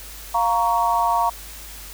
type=chord; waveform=sine; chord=Bb minor; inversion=second; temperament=just; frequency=699.2 / 932.3 / 1118.8 Hz; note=F5 / Bb5 / Db6; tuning=+2 / 0 / +16 cents; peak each=-22 / -19 / -23 dBFS; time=0.34-1.3 s; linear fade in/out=10 ms; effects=added 50 Hz sine -40 dBFS peak until 1.93 s + white hiss -39 dBFS RMS until 1.93 s